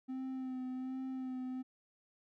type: tone with vibrato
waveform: triangle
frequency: 258.8 Hz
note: C4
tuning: 19 cents flat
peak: -36 dBFS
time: 0.08-1.63 s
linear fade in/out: 20 ms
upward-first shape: sine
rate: 1.3 Hz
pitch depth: 23 cents each way
effects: none